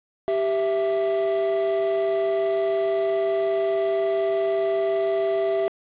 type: tone pair together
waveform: triangle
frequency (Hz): 392 / 661.2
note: G4 / E5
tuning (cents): 0 / +5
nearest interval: major sixth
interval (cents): 905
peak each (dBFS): -21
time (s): 0.28-5.68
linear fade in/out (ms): 0
effects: resampled to 8000 Hz + 7-bit